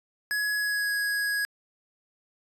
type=tone with pitch glide; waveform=square; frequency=1683 to 1660.8 Hz; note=G#6 to G#6; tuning=+23 to 0 cents; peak=-26 dBFS; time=0.31-1.45 s; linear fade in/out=0 ms; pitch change=-23 cents; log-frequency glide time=0.56-0.92 s; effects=resampled to 32000 Hz